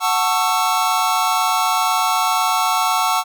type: chord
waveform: square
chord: F# minor seventh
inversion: none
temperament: just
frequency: 740 / 888 / 1110 / 1332 Hz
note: F#5 / A5 / C#6 / E6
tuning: 0 / +16 / +2 / +18 cents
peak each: -22 dBFS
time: 0-3.24 s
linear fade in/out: 50 ms
effects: none